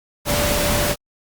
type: tone in noise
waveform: sine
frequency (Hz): 585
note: D5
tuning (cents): -7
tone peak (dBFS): -23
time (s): 0.25-0.96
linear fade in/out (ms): 50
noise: pink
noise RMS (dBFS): -20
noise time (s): 0.25-0.96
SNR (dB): -6
effects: Opus 48 kbps